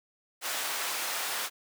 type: high-pass noise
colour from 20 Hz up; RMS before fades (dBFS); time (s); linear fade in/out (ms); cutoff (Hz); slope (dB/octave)
pink; -33; 0.41-1.5; 50; 840; 12
effects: none